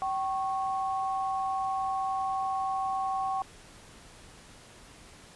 sine tone pair together, 769 / 1098.6 Hz, G5 / C#6, -33 / -16 cents, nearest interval tritone, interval 617 cents, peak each -29 / -33 dBFS, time 0.02-3.42 s, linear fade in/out 0 ms, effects pink hiss -52 dBFS RMS until 5.35 s + resampled to 24000 Hz

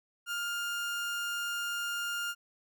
30% pulse tone, 1407 Hz, F6, 12 cents sharp, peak -30 dBFS, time 0.26-2.35 s, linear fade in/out 50 ms, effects none

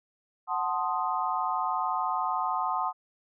sine chord, F# diminished seventh, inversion none, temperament equal, 740 / 880 / 1046.5 / 1244.5 Hz, F#5 / A5 / C6 / Eb6, 0 / 0 / 0 / 0 cents, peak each -32 / -32 / -31 / -32 dBFS, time 0.47-2.93 s, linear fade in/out 50 ms, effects none

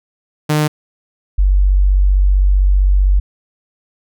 sawtooth / sine tone pair in turn, 151.6 / 47.75 Hz, D#3 / G1, -45 / -45 cents, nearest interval octave + minor sixth, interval 2000 cents, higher first, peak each -8 dBFS, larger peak neither, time 0.49-0.68 / 1.38-3.2 s, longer second, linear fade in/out 10 ms, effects none

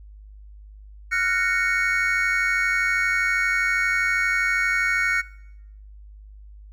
triangle chord, Gb major seventh, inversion third, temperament just, 1387.5 / 1480 / 1850 / 2220 Hz, F6 / Gb6 / Bb6 / Db7, -12 / 0 / -14 / +2 cents, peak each -26 / -24 / -25 / -22 dBFS, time 1.11-5.22 s, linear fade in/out 20 ms, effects noise-tail reverb RT60 0.8 s tail -21 dB re dry + added 51 Hz sine -41 dBFS peak until 6.72 s

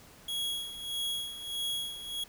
45% pulse tone with tremolo, 3322 Hz, G#7, in tune, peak -30 dBFS, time 0.28-2.24 s, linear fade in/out 5 ms, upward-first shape sine, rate 1.6 Hz, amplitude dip 70%, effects pink hiss -55 dBFS RMS until 2.28 s

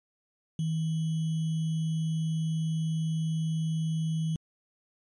sine tone with sample-and-hold, 160 Hz, D#3, 49 cents sharp, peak -26 dBFS, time 0.59-4.36 s, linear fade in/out 2 ms, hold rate 3150 Hz, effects MP3 48 kbps

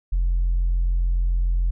sine tone, 43.5 Hz, F1, 6 cents flat, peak -16 dBFS, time 0.12-1.71 s, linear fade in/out 10 ms, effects tanh soft clip ceiling -15 dBFS

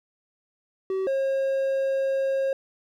triangle tone pair in turn, 381.4 / 539.4 Hz, G4 / C#5, -47 / -47 cents, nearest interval tritone, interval 600 cents, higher second, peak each -22 / -20 dBFS, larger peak second, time 0.9-1.07 / 1.07-2.53 s, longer second, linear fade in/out 2 ms, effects none

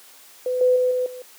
sine tone with level steps, 503 Hz, B4, 32 cents sharp, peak -20 / -13 / -16 / -19 / -33 dBFS, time 0.46-1.22 s, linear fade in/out 2 ms, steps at 0.61 / 0.76 / 0.91 / 1.06 s, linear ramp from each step 2 ms, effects white hiss -48 dBFS RMS until 1.38 s + high-pass 300 Hz 12 dB/octave

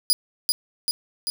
sawtooth tone with echo, 4909 Hz, D#8, 24 cents flat, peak -12 dBFS, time 0.1-0.13 s, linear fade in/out 0 ms, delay 390 ms, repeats 3, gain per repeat -3 dB, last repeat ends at 1.3 s, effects 7-bit

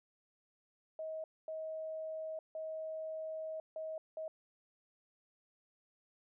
sine tone bursts at uneven times, 634 Hz, D#5, 32 cents sharp, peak -39 dBFS, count 5, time 0.99-1.24 / 1.48-2.39 / 2.55-3.6 / 3.76-3.98 / 4.17-4.28 s, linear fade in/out 2 ms, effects none

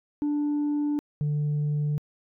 sine tone pair in turn, 293.7 / 148.13 Hz, D4 / D3, 0 / +15 cents, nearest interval octave, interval 1185 cents, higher first, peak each -21 dBFS, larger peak neither, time 0.22-0.99 / 1.21-1.98 s, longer neither, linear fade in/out 0 ms, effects tanh soft clip ceiling -22 dBFS

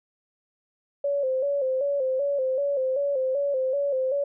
sine tone with vibrato, 543 Hz, C#5, 36 cents flat, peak -22 dBFS, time 1.04-4.24 s, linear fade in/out 5 ms, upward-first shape square, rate 2.6 Hz, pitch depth 73 cents each way, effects none

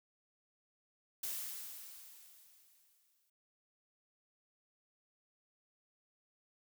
blue noise with exponential decay, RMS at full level -39 dBFS, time 1.23-3.3 s, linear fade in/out 5 ms, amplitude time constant 450 ms, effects none

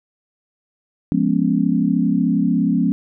sine chord, C# dominant seventh, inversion first, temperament equal with one note detuned, 174.61 / 207.7 / 244.4 / 277.2 Hz, E#3 / G#3 / B3 / C#4, 0 / 0 / -18 / 0 cents, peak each -20 dBFS, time 1.12-2.92 s, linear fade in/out 0 ms, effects none

